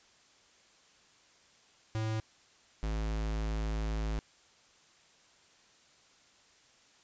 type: tone pair in turn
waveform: square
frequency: 110 / 53.74 Hz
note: A2 / A1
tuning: 0 / -40 cents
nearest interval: octave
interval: 1240 cents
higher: first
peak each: -32 / -32 dBFS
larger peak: neither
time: 1.95-2.2 / 2.83-4.19 s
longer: second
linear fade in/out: 0 ms
effects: white hiss -63 dBFS RMS until 7.03 s + resampled to 16000 Hz